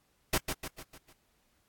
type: noise with echo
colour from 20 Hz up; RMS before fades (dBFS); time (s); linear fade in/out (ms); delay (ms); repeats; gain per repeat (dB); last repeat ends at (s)
pink; -27; 0.33-0.38; 5; 150; 5; -6; 1.13
effects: pink hiss -72 dBFS RMS until 1.68 s + AAC 64 kbps

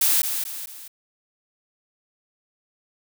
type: noise with echo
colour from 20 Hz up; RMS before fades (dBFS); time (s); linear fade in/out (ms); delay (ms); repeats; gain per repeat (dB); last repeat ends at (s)
blue; -19; 0.01-0.22; 5; 220; 3; -7; 0.88
effects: none

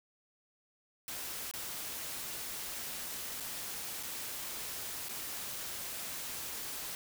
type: noise with dropouts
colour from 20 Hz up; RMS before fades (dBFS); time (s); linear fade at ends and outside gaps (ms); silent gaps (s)
white; -41; 1.08-6.95; 1; 1.513-1.537 / 3.401-3.405 / 4.029-4.033 / 5.086-5.092
effects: none

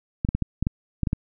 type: clicks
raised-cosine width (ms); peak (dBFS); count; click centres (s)
5; -10; 9; 0.249 / 0.289 / 0.35 / 0.423 / 0.626 / 0.669 / 1.033 / 1.072 / 1.131
effects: none

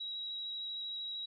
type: tone with vibrato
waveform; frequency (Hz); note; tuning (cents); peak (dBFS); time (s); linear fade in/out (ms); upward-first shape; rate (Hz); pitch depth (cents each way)
sine; 3858; B7; -41; -38; 0-1.26; 10; square; 13; 11
effects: none

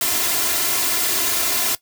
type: noise with comb filter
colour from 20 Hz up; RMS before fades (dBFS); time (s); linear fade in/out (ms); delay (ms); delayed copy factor
white; -20; 0.01-1.75; 2; 2.9; +0.7
effects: noise-tail reverb RT60 0.1 s tail -17 dB re dry + high-pass 100 Hz 12 dB/octave

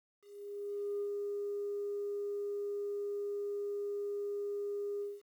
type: tone with ADSR envelope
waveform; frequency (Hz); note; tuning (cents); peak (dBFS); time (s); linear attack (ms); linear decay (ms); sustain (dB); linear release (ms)
sine; 407.1; G#4; -35; -32; 0.21-5.22; 800; 68; -2; 210
effects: tanh soft clip ceiling -30 dBFS + 11-bit

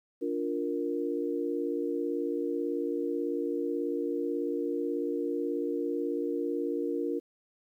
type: chord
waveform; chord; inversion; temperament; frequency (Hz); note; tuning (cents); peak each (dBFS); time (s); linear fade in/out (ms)
sine; Bb major; first; just; 291.4 / 349.6 / 466.2; D4 / F4 / Bb4; -13 / +2 / 0; -33; 0.21-7.2; 20
effects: 11-bit

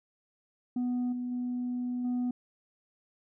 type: tone with level steps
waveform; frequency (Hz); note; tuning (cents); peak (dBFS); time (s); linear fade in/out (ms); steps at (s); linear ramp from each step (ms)
sine; 246.9; B3; 0; -25 / -31 / -29 / -25; 0.76-2.31; 5; 1.12 / 1.31 / 2.04; 10
effects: tanh soft clip ceiling -27 dBFS

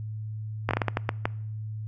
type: slowing click train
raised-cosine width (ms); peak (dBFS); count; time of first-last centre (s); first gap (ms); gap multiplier
0.5; -9; 9; 0.69-1.255; 19; 1.36
effects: noise-tail reverb RT60 0.7 s tail -23 dB re dry + added 108 Hz sine -32 dBFS peak until 1.87 s

